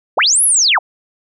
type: linear two-way sweep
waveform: sine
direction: up then down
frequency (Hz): 234 to 11370 to 549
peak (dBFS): -9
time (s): 0.17-0.79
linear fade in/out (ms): 10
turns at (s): 0.44
effects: none